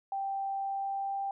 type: tone with pitch glide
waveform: sine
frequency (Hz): 784 to 789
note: G5 to G5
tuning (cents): 0 to +11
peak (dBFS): -31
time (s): 0.12-1.31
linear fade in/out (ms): 2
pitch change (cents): +11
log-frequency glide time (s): 0.54-1.2
effects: none